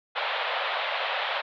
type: band-pass noise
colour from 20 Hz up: pink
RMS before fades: -29 dBFS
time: 0.15-1.42 s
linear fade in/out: 20 ms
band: 540 to 3800 Hz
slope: 48 dB/octave
effects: none